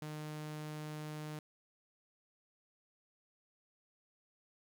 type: tone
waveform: sawtooth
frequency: 152.5 Hz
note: D#3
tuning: 34 cents flat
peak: -38 dBFS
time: 0.02-1.39 s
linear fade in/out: 2 ms
effects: 12-bit